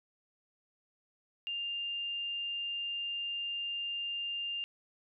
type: tone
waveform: sine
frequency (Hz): 2800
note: F7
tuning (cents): +4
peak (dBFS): -34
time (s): 1.47-4.64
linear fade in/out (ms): 0
effects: none